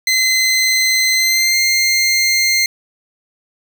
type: tone with pitch glide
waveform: 20% pulse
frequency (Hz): 2054 to 2100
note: C7 to C7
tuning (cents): -33 to +6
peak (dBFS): -7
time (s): 0.07-2.66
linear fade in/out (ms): 2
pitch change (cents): +39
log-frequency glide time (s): 1.14-1.56
effects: none